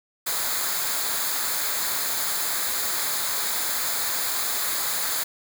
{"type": "noise with comb filter", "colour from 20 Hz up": "white", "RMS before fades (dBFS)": -26, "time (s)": [0.26, 5.24], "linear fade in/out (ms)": 10, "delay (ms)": 0.35, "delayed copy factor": -0.65, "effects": []}